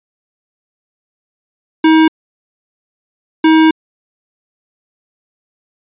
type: tone bursts at uneven times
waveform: square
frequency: 317.9 Hz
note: D#4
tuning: 37 cents sharp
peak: -6 dBFS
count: 2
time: 1.84-2.08 / 3.44-3.71 s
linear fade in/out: 5 ms
effects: resampled to 8000 Hz